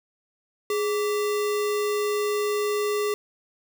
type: tone with sample-and-hold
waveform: sine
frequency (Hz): 416.8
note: G#4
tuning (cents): +6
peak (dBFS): -22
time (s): 0.7-3.14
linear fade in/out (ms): 2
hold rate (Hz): 1575
effects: none